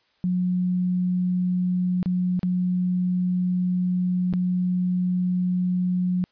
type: tone with dropouts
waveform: sine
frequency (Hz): 180.9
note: F#3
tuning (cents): -39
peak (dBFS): -20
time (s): 0.24-6.24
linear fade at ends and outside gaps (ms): 0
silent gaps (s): 2.029-2.059 / 2.393-2.431 / 4.328-4.337
effects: white hiss -65 dBFS RMS until 6.31 s + resampled to 11025 Hz